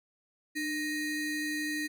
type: ring-modulated tone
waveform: square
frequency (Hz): 1086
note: C#6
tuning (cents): -36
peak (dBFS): -29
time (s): 0.55-1.88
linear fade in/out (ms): 20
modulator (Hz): 784
effects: none